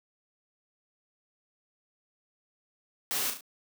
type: noise with echo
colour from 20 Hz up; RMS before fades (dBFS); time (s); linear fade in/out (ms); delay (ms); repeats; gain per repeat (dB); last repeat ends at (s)
white; -31; 3.11-3.3; 0; 36; 3; -6; 3.408
effects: high-pass 200 Hz 12 dB/octave